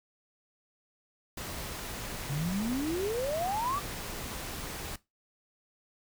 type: noise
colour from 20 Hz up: pink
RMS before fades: -39 dBFS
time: 1.37-4.96 s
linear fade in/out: 5 ms
type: exponential sweep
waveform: sine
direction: up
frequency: 132.9 to 1202 Hz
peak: -29 dBFS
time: 2.29-3.8 s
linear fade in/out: 20 ms
effects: noise-tail reverb RT60 0.2 s tail -18 dB re dry